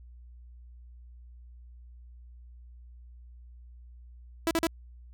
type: tone bursts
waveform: sawtooth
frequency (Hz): 329.6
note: E4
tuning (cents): 0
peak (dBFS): -20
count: 3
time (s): 4.47-4.668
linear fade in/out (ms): 0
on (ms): 38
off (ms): 42
effects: added 60 Hz sine -47 dBFS peak until 5.13 s